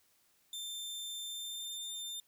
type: tone with pitch glide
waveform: sawtooth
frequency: 3575 to 3598 Hz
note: A7 to A7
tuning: +27 to +38 cents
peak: -37 dBFS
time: 0.53-2.2 s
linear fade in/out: 2 ms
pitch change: +11 cents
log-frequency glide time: 1.27-1.76 s
effects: white hiss -71 dBFS RMS until 2.27 s